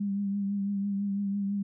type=tone with vibrato; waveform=sine; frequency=199.9 Hz; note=G3; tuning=34 cents sharp; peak=-27 dBFS; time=0-1.63 s; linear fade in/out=10 ms; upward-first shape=triangle; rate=6 Hz; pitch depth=37 cents each way; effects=none